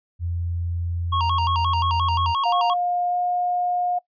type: tone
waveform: sine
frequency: 86 Hz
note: F2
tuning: 26 cents flat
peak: -23 dBFS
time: 0.19-2.35 s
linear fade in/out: 50 ms
type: tone with vibrato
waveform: square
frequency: 1011 Hz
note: B5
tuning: 40 cents sharp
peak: -21 dBFS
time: 1.12-2.74 s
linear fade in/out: 10 ms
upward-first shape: square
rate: 5.7 Hz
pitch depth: 140 cents each way
type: tone with pitch glide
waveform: sine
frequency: 710 to 714.5 Hz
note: F5 to F5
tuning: +28 to +39 cents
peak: -20 dBFS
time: 2.45-3.99 s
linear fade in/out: 10 ms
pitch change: +11 cents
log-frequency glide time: 3.09-3.15 s
effects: noise-tail reverb RT60 0.1 s tail -21 dB re dry + resampled to 11025 Hz